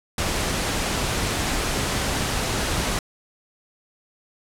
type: noise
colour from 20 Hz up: pink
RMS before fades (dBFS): -24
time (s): 0.18-2.99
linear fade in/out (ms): 2
effects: low-pass 10000 Hz 12 dB/octave